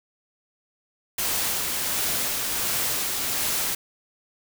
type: noise with tremolo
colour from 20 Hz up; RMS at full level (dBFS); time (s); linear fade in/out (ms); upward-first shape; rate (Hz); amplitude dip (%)
white; -25; 1.18-3.75; 5; sine; 1.4; 25
effects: none

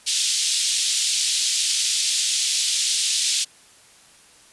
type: band-pass noise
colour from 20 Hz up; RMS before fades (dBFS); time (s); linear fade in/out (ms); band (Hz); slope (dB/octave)
pink; -22; 0.06-3.45; 20; 3300 to 9300; 24
effects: white hiss -51 dBFS RMS until 4.52 s + resampled to 24000 Hz

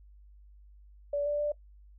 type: tone with pitch steps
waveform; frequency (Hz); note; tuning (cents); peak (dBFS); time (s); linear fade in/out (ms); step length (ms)
sine; 576 / 586 / 590; D5 / D5 / D5; -34 / -4 / +8; -27; 1.13-1.52; 5; 130
effects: noise-tail reverb RT60 0.1 s tail -20 dB re dry + added 50 Hz sine -52 dBFS peak until 1.98 s

